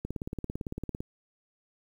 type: click train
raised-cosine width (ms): 3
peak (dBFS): -21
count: 18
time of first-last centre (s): 0.05-1.005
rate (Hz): 17.8
effects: 9-bit